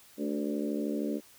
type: harmonic tone with a mistuned harmonic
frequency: 73 Hz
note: D2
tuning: 10 cents flat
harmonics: 3 / 4 / 5 / 6 / 7 / 8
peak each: -34 / -33 / -38 / -41 / -41 / -42 dBFS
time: 0.17-1.21 s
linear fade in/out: 50 ms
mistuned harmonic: 5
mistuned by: +33 cents
effects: white hiss -57 dBFS RMS until 1.38 s